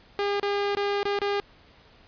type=tone with dropouts; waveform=sawtooth; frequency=404.5 Hz; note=G#4; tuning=46 cents flat; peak=-20 dBFS; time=0.19-1.4 s; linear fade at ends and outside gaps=0 ms; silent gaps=0.398-0.429 / 0.75-0.77 / 1.03-1.054 / 1.189-1.217 s; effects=pink hiss -55 dBFS RMS until 2.07 s + resampled to 11025 Hz